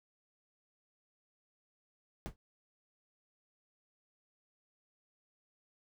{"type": "noise with exponential decay", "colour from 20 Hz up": "brown", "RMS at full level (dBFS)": -33, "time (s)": [2.26, 2.36], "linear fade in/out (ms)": 0, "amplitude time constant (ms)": 20, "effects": []}